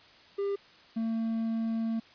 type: tone pair in turn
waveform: triangle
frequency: 399.2 / 225.7 Hz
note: G4 / A3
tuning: +32 / +44 cents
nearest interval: minor seventh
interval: 988 cents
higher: first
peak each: -26 dBFS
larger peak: neither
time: 0.38-0.56 / 0.96-2 s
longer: second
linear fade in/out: 10 ms
effects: white hiss -56 dBFS RMS until 2.14 s + resampled to 11025 Hz